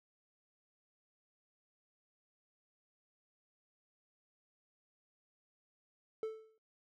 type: tone with exponential decay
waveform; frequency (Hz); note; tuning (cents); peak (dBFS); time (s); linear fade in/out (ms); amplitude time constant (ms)
triangle; 440; A4; 0; -31; 6.23-6.58; 1; 74
effects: noise-tail reverb RT60 0.3 s tail -22 dB re dry